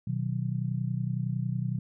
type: chord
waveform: sine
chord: B major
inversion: none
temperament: just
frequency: 123.47 / 154.34 / 185.21 Hz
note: B2 / D#3 / F#3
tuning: 0 / -14 / +2 cents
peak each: -30 / -33 / -34 dBFS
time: 0.07-1.79 s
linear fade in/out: 5 ms
effects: none